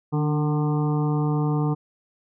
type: harmonic tone with a mistuned harmonic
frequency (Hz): 150.4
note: D3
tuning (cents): +42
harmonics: 1 / 2 / 3 / 5 / 6 / 7 / 8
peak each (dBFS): -21 / -27 / -31 / -35 / -37 / -38 / -39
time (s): 0.12-1.75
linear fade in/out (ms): 20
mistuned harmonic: 2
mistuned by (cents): -35
effects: none